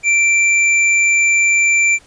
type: tone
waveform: square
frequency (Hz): 2349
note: D7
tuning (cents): 0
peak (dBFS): -11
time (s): 0.03-1.99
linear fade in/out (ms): 50
effects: pink hiss -48 dBFS RMS until 2.06 s + resampled to 22050 Hz